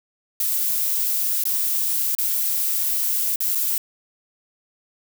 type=noise with dropouts; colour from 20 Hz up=violet; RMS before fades=-22 dBFS; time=0.4-3.78 s; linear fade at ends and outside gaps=2 ms; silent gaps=1.438-1.453 / 2.151-2.184 / 3.359-3.404 / 3.55-3.554 s; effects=none